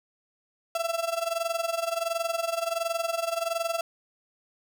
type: tone with amplitude modulation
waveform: 35% pulse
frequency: 669 Hz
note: E5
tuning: 25 cents sharp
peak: -22 dBFS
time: 0.75-3.81 s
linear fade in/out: 2 ms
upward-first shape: sine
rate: 21.4 Hz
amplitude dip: 80%
effects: none